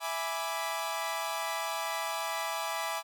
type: chord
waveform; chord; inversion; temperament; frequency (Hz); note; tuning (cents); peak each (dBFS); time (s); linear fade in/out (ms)
sawtooth; E dominant seventh; none; equal; 659.3 / 830.6 / 987.8 / 1174.7; E5 / G#5 / B5 / D6; 0 / 0 / 0 / 0; -34; 0-3.03; 50
effects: none

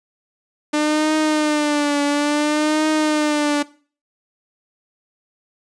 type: tone with vibrato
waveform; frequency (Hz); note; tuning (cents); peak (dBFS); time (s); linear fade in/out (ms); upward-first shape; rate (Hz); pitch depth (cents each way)
sawtooth; 298.8; D4; +30; -12; 0.73-3.63; 10; triangle; 0.58; 72
effects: noise-tail reverb RT60 0.4 s tail -19 dB re dry + resampled to 22050 Hz

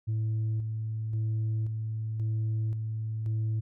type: tone with tremolo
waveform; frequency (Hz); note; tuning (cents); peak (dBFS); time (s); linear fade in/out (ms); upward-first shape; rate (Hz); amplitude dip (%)
sine; 110; A2; 0; -24; 0.07-3.61; 20; square; 0.94; 45
effects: tanh soft clip ceiling -25 dBFS

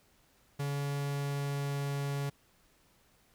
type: tone with pitch glide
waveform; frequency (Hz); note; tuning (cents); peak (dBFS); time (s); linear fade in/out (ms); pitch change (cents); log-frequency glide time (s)
45% pulse; 141.8 to 140.9; C#3 to C#3; +40 to +29; -32; 0.59-2.3; 10; -11; 0.92-2.02
effects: pink hiss -67 dBFS RMS until 3.34 s

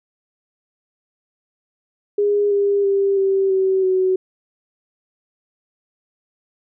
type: tone with pitch steps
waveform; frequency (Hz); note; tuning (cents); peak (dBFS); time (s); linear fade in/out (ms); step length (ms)
sine; 410 / 402.5 / 395.1 / 387.9 / 380.8 / 373.8; G#4 / G4 / G4 / G4 / F#4 / F#4; -22 / +46 / +14 / -18 / +50 / +18; -14; 2.18-4.16; 5; 330
effects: none

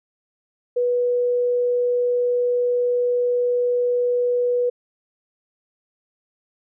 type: tone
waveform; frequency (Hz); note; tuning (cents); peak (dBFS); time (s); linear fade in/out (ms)
sine; 489.1; B4; -17; -17; 0.76-4.7; 10
effects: none

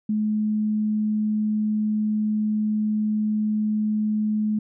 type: tone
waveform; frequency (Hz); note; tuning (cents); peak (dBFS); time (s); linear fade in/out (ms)
sine; 213.4; G#3; +47; -20; 0.09-4.59; 5
effects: none

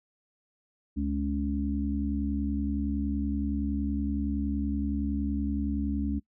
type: harmonic tone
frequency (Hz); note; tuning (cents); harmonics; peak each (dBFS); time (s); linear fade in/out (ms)
70.7; C#2; +35; 1 / 3 / 4; -31 / -31 / -31; 0.96-6.2; 20
effects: noise-tail reverb RT60 0.1 s tail -23 dB re dry

